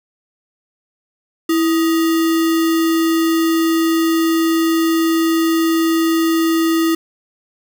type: tone with sample-and-hold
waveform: sine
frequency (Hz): 328.2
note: E4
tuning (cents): -8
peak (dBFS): -12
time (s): 1.49-6.95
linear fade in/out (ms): 5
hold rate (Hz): 1575
effects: none